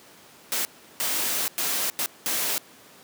white noise bursts at uneven times, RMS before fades -26 dBFS, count 5, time 0.52-0.65 / 1-1.48 / 1.58-1.9 / 1.99-2.06 / 2.26-2.58 s, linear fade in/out 0 ms, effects pink hiss -50 dBFS RMS until 3.03 s + high-pass 200 Hz 12 dB/octave

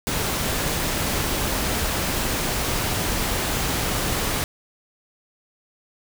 pink noise, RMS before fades -24 dBFS, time 0.07-4.44 s, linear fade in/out 0 ms, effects none

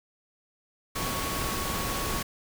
sine tone in noise, 1112 Hz, C#6, 5 cents sharp, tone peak -36 dBFS, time 0.95-2.23 s, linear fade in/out 10 ms, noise pink, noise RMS -31 dBFS, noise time 0.95-2.23 s, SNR -8 dB, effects none

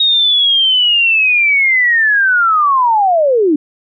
sine linear sweep, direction down, 3761 to 280 Hz, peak -8 dBFS, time 0-3.56 s, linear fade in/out 5 ms, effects none

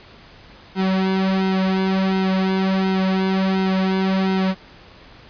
sawtooth tone with flanger, 190 Hz, F#3, 46 cents sharp, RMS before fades -19 dBFS, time 0.75-4.55 s, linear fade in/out 50 ms, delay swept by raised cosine 1.7 to 3.7 ms, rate 1.4 Hz, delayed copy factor -0.9, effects pink hiss -45 dBFS RMS until 5.29 s + resampled to 11025 Hz

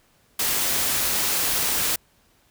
white noise, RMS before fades -23 dBFS, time 0.39-1.96 s, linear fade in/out 5 ms, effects pink hiss -61 dBFS RMS until 2.5 s

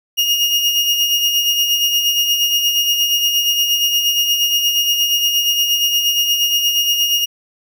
35% pulse tone with tremolo, 2852 Hz, F7, 36 cents sharp, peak -10 dBFS, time 0.17-7.26 s, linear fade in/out 20 ms, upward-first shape sine, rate 8.5 Hz, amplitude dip 45%, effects none

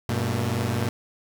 sawtooth tone cluster, 97.2 / 120.3 / 223.6 Hz, G2 / B2 / A3, -14 / -45 / +28 cents, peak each -24 / -22 / -28 dBFS, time 0.09-0.89 s, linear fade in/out 0 ms, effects 8-bit

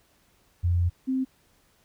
sine tone pair in turn, 87.31 / 261.6 Hz, F2 / C4, 0 / 0 cents, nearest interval octave + perfect fifth, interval 1900 cents, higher second, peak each -20 / -23 dBFS, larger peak first, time 0.63-0.9 / 1.07-1.25 s, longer first, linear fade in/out 20 ms, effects pink hiss -64 dBFS RMS until 1.84 s

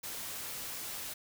white noise, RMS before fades -41 dBFS, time 0.03-1.14 s, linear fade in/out 10 ms, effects none

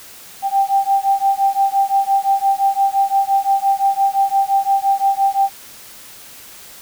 sine beating tone pair, 784 / 789.8 Hz, G5 / G5, 0 / +13 cents, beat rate 5.8 Hz, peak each -16 dBFS, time 0.42-5.5 s, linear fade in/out 50 ms, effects white hiss -39 dBFS RMS until 6.81 s

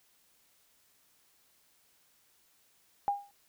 sine tone with exponential decay, 808 Hz, G#5, 48 cents flat, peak -23 dBFS, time 3.08-3.31 s, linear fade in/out 0 ms, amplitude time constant 50 ms, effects white hiss -68 dBFS RMS until 3.48 s

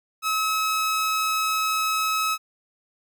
sawtooth tone, 1286 Hz, E6, 43 cents flat, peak -18 dBFS, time 0.22-2.38 s, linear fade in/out 50 ms, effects none

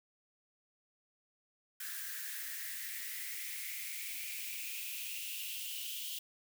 blue noise with high-pass filter sweep, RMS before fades -42 dBFS, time 1.8-6.19 s, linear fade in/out 5 ms, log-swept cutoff 1600 to 3100 Hz, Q 6.5, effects none

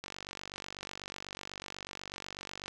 click train, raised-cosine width 0.2 ms, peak -23 dBFS, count 128, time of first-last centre 0.04-2.68 s, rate 48.1 Hz, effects none

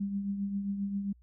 sine tone with tremolo, 199.3 Hz, G3, 29 cents sharp, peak -28 dBFS, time 0-1.13 s, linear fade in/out 10 ms, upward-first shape triangle, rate 7.5 Hz, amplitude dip 55%, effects added 60 Hz sine -57 dBFS peak until 1.22 s

